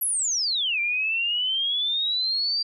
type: exponential two-way sweep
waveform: sine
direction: down then up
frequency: 11840 to 2349 to 4741 Hz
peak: -22 dBFS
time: 0.01-2.63 s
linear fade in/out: 10 ms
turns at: 0.8 s
effects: none